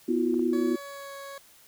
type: chord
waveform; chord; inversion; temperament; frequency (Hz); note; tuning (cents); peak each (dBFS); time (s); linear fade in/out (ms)
sine; B suspended fourth; none; equal with one note detuned; 246.9 / 329.6 / 360.9; B3 / E4 / F#4; 0 / 0 / -43; -27; 0.08-0.76; 10
type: clicks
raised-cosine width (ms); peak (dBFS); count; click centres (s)
1; -33; 2; 0.342 / 0.394
type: tone with pitch glide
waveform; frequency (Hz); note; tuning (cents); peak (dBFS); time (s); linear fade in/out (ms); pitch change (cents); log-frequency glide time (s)
20% pulse; 564 to 555; C#5 to C#5; +30 to +2; -34; 0.53-1.38; 2; -28; 0.79-1.14
effects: white hiss -56 dBFS RMS until 1.67 s